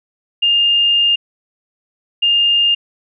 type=tone pair in turn; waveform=sine; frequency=2816 / 2816 Hz; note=F7 / F7; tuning=+14 / +14 cents; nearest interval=unison; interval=0 cents; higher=neither; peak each=-10 dBFS; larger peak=neither; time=0.42-1.16 / 2.22-2.75 s; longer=first; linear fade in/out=10 ms; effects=none